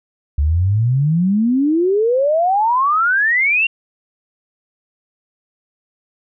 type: exponential sweep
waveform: sine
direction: up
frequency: 69.3 to 2798 Hz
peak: -12 dBFS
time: 0.38-3.67 s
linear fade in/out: 5 ms
effects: none